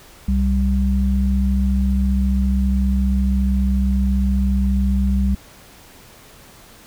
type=tone pair together; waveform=sine; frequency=65.41 / 196.01 Hz; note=C2 / G3; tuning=0 / 0 cents; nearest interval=octave + perfect fifth; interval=1900 cents; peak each=-16 / -19 dBFS; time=0.28-5.35 s; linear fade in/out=5 ms; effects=pink hiss -45 dBFS RMS until 6.86 s